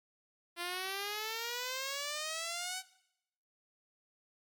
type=exponential sweep; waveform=5% pulse; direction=up; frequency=341.8 to 762 Hz; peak=-25 dBFS; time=0.56-2.83 s; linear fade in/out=50 ms; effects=noise-tail reverb RT60 0.8 s tail -19 dB re dry + MP3 96 kbps